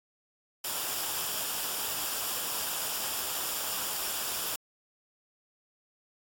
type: noise with comb filter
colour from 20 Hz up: white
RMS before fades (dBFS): -33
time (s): 0.64-4.56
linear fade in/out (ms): 5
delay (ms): 0.48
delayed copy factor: -0.5
effects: AAC 64 kbps